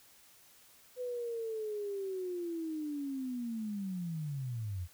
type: linear sweep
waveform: sine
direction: down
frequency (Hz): 504 to 83.1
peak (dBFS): -35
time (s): 0.96-4.88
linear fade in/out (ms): 50
effects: white hiss -61 dBFS RMS until 4.93 s